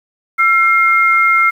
sine tone pair together, 1348 / 2127 Hz, E6 / C7, +38 / +28 cents, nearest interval minor sixth, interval 790 cents, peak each -11 dBFS, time 0.38-1.51 s, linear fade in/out 20 ms, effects 7-bit

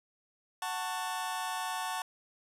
sawtooth chord, F# minor, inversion none, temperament just, 740 / 888 / 1110 Hz, F#5 / A5 / C#6, 0 / +16 / +2 cents, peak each -34 / -33 / -35 dBFS, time 0.62-2.02 s, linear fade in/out 2 ms, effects resampled to 32000 Hz

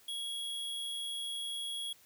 square tone, 3322 Hz, G#7, in tune, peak -37 dBFS, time 0.08-1.93 s, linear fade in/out 5 ms, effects white hiss -62 dBFS RMS until 2.05 s

